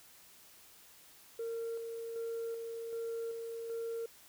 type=tone with tremolo; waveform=sine; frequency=459.6 Hz; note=A#4; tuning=25 cents flat; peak=-34 dBFS; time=1.39-4.06 s; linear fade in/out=5 ms; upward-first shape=square; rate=1.3 Hz; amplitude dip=40%; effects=tanh soft clip ceiling -34 dBFS + white hiss -59 dBFS RMS until 4.28 s